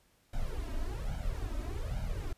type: noise with flanger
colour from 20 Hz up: brown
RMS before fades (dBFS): -35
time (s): 0.33-2.33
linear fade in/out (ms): 5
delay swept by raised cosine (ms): 1.3 to 3.2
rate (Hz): 1.2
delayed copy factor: +0.95
effects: pink hiss -69 dBFS RMS until 2.37 s + resampled to 32000 Hz